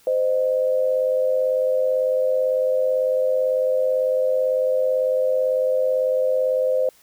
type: tone pair together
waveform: sine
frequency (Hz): 518 / 616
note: C5 / D#5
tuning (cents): -17 / -17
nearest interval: minor third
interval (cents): 300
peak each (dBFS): -18 / -24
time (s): 0.07-6.89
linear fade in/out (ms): 2
effects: white hiss -55 dBFS RMS until 7.02 s